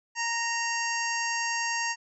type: harmonic tone with a mistuned harmonic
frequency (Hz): 930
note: A#5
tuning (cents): -4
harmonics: 1 / 2 / 3 / 5 / 6 / 7 / 8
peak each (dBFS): -32 / -31 / -35 / -38 / -38 / -36 / -43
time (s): 0.15-1.96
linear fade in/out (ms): 50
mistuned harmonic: 3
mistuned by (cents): -25
effects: none